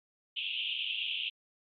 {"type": "band-pass noise", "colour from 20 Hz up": "pink", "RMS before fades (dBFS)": -35, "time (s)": [0.36, 1.3], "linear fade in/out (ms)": 10, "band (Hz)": [2600, 3400], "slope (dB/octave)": 96, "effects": ["MP3 48 kbps"]}